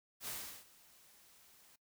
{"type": "noise with ADSR envelope", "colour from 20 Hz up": "white", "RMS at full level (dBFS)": -42, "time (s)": [0.2, 1.76], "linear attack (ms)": 73, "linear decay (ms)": 370, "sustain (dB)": -22, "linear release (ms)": 6, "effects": ["noise-tail reverb RT60 0.1 s tail -19 dB re dry"]}